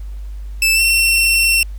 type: tone with pitch glide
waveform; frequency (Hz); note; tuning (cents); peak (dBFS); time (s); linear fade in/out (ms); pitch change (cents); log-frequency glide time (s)
sawtooth; 2637 to 2711; E7 to E7; 0 to +48; -8; 0.62-1.63; 2; +48; 0.74-0.81
effects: added 50 Hz sine -25 dBFS peak until 1.78 s + pink hiss -52 dBFS RMS until 1.78 s